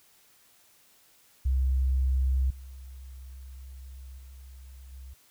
sine tone with level steps, 65.4 Hz, C2, in tune, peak -22 / -41 / -44 / -41 dBFS, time 1.45-5.14 s, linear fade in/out 10 ms, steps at 2.5 / 4.18 / 4.92 s, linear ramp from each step 5 ms, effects white hiss -61 dBFS RMS until 5.3 s

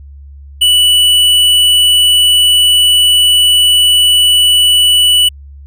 triangle tone with tanh clipping, 2960 Hz, F#7, in tune, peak -7 dBFS, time 0.61-5.29 s, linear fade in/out 10 ms, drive 16 dB, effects added 70 Hz sine -30 dBFS peak until 5.66 s

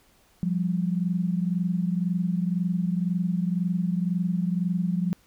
sine tone pair together, 174.61 / 196.56 Hz, F3 / G3, 0 / +5 cents, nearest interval major second, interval 205 cents, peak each -24 / -28 dBFS, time 0.43-5.13 s, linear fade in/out 0 ms, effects pink hiss -61 dBFS RMS until 5.26 s

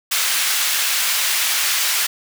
pink high-pass noise, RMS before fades -19 dBFS, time 0.11-2.07 s, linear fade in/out 10 ms, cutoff 1900 Hz, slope 12 dB/octave, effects none

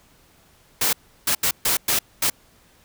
white noise bursts at uneven times, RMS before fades -20 dBFS, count 6, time 0.81-0.93 / 1.27-1.35 / 1.43-1.51 / 1.65-1.77 / 1.88-1.99 / 2.22-2.3 s, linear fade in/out 5 ms, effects pink hiss -56 dBFS RMS until 2.84 s

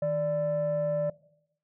sine tone pair together, 157.77 / 587.3 Hz, D#3 / D5, +24 / 0 cents, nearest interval octave + major seventh, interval 2276 cents, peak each -31 / -24 dBFS, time 0.02-1.1 s, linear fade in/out 5 ms, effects noise-tail reverb RT60 0.8 s tail -21 dB re dry + tanh soft clip ceiling -22 dBFS

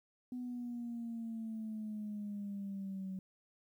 sine exponential sweep, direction down, 250 to 188 Hz, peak -38 dBFS, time 0.32-3.19 s, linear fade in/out 2 ms, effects tanh soft clip ceiling -35 dBFS + 12-bit

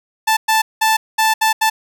sawtooth tone bursts at uneven times, 880 Hz, A5, in tune, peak -8 dBFS, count 6, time 0.27-0.37 / 0.48-0.62 / 0.81-0.97 / 1.18-1.34 / 1.41-1.53 / 1.61-1.7 s, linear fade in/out 10 ms, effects none

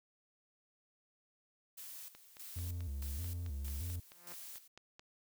blue noise with tremolo, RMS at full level -49 dBFS, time 1.77-4.68 s, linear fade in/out 10 ms, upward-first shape square, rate 1.6 Hz, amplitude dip 75%
click train, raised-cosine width 0.2 ms, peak -36 dBFS, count 14, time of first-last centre 2.15-4.995 s, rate 4.57 Hz
triangle tone with vibrato, 77.78 Hz, D#2, in tune, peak -36 dBFS, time 2.56-4 s, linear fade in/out 5 ms, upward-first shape square, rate 1.6 Hz, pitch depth 190 cents each way
5% pulse tone with exponential growth, 174.61 Hz, F3, in tune, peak -39 dBFS, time 4.02-4.33 s, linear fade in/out 5 ms, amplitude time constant 67 ms
effects none

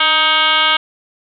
sine tone with frequency modulation, 2217 Hz, C#7, in tune, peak -10 dBFS, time 0-0.77 s, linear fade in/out 5 ms, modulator 320 Hz, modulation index 4, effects none

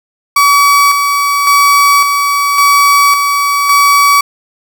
35% pulse tone with tremolo, 1139 Hz, C#6, 47 cents sharp, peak -3 dBFS, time 0.36-4.21 s, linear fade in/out 5 ms, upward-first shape square, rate 0.9 Hz, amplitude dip 40%, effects none

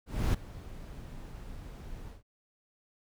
brown noise with ADSR envelope, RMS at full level -25 dBFS, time 0.06-2.23 s, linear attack 280 ms, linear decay 8 ms, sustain -19 dB, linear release 150 ms, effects none

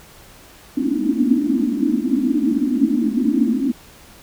pink band-pass noise, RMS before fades -18 dBFS, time 0.77-3.72 s, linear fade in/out 10 ms, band 220 to 320 Hz, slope 96 dB/octave, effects pink hiss -45 dBFS RMS until 4.22 s

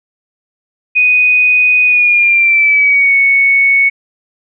sine tone with pitch glide, 2489 to 2217 Hz, D#7 to C#7, 0 to 0 cents, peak -6 dBFS, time 0.95-3.9 s, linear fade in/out 20 ms, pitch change -200 cents, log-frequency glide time 1.84-3.15 s, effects none

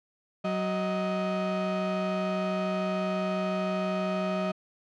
35% pulse tone pair together, 186.69 / 627 Hz, F#3 / D#5, +16 / +13 cents, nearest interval octave + major sixth, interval 2097 cents, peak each -28 dBFS, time 0.44-4.52 s, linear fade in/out 10 ms, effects low-pass 3000 Hz 12 dB/octave

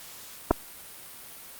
clicks, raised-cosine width 1 ms, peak -6 dBFS, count 2, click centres 0.509 / 0.512 s, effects white hiss -45 dBFS RMS until 1.59 s + Opus 48 kbps

